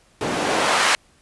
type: noise with band-pass filter sweep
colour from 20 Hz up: white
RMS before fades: -20 dBFS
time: 0.21-0.95 s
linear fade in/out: 0 ms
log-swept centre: 260 to 1500 Hz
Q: 0.83
effects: pink hiss -57 dBFS RMS until 1.21 s + resampled to 24000 Hz